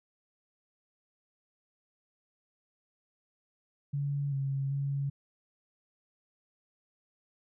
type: tone with pitch steps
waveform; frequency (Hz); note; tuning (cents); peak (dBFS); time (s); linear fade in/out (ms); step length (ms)
sine; 142 / 136.9 / 139.6; C#3 / C#3 / C#3; +42 / -21 / +13; -29; 3.93-5.1; 10; 390
effects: none